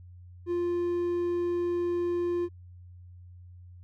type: tone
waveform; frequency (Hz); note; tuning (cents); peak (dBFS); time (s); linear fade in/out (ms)
triangle; 349.2; F4; 0; -24; 0.46-2.49; 50
effects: added 89 Hz sine -46 dBFS peak until 3.83 s